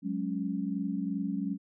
sine chord, F# suspended second, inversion none, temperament equal, 185 / 207.7 / 277.2 Hz, F#3 / G#3 / C#4, 0 / 0 / 0 cents, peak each -34 dBFS, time 0.02-1.58 s, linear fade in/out 50 ms, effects none

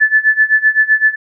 sine tone with tremolo, 1741 Hz, A6, 19 cents flat, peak -5 dBFS, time 0-1.16 s, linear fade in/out 20 ms, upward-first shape sine, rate 7.8 Hz, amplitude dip 90%, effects none

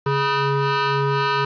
20% pulse ring-modulated tone, 277.2 Hz, C#4, in tune, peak -10 dBFS, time 0.06-1.45 s, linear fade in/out 5 ms, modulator 694 Hz, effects resampled to 11025 Hz + 7-bit

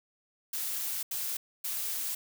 blue noise bursts at uneven times, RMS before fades -34 dBFS, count 3, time 0.53-1.03 / 1.11-1.37 / 1.64-2.15 s, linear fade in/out 5 ms, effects none

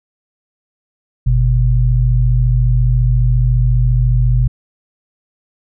sine tone pair together, 49 / 123.47 Hz, G1 / B2, 0 / 0 cents, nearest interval octave + major third, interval 1600 cents, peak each -12 dBFS, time 1.26-4.48 s, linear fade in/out 10 ms, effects none

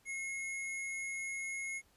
sine tone with sample-and-hold, 2162 Hz, C#7, 44 cents flat, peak -37 dBFS, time 0.05-1.82 s, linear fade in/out 50 ms, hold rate 8820 Hz, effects pink hiss -69 dBFS RMS until 1.96 s + resampled to 32000 Hz

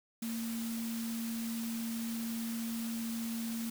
sine tone in noise, 228.8 Hz, A#3, 32 cents flat, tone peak -35 dBFS, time 0.22-3.7 s, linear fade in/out 5 ms, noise white, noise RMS -45 dBFS, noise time 0.22-3.7 s, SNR +7 dB, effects none

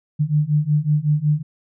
sine beating tone pair, 147.1 / 152.5 Hz, D3 / D#3, +3 / -34 cents, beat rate 5.4 Hz, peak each -19 / -18 dBFS, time 0.19-1.43 s, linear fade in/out 20 ms, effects none

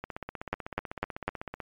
two click trains, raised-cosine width 0.5 ms, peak -12 / -21 dBFS, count 4 / 26, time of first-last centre 0.53-1.28 / 0.04-1.603 s, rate 4 / 16 Hz, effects MP3 96 kbps

